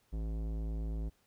sine tone with tanh clipping, 54.4 Hz, A1, 19 cents flat, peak -36 dBFS, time 0.12-1.1 s, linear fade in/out 20 ms, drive 17 dB, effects pink hiss -72 dBFS RMS until 1.26 s

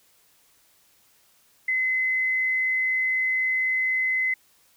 sine tone, 2041 Hz, C7, 44 cents flat, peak -21 dBFS, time 1.68-4.34 s, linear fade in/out 5 ms, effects white hiss -61 dBFS RMS until 4.76 s

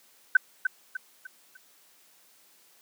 sine tone with echo, 1525 Hz, G6, 48 cents flat, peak -13 dBFS, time 0.35-0.37 s, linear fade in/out 5 ms, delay 300 ms, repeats 4, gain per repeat -8 dB, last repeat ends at 1.57 s, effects white hiss -60 dBFS RMS until 2.81 s + high-pass 200 Hz 12 dB/octave

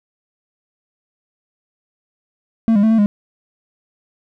triangle tone with pitch steps, 225.8 / 202.5 / 220.9 / 224.5 / 205.6 Hz, A3 / G#3 / A3 / A3 / G#3, +45 / -43 / +7 / +35 / -17 cents, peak -8 dBFS, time 2.68-3.06 s, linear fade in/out 0 ms, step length 76 ms, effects none

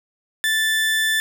30% pulse tone, 1760 Hz, A6, in tune, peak -15 dBFS, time 0.44-1.2 s, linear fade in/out 0 ms, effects none

